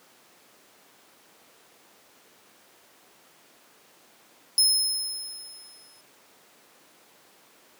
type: tone with exponential decay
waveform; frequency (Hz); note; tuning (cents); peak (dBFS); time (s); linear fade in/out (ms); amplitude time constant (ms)
25% pulse; 5170; E8; -34; -11; 4.58-6.01; 1; 310
effects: pink hiss -56 dBFS RMS until 7.79 s + high-pass 300 Hz 12 dB/octave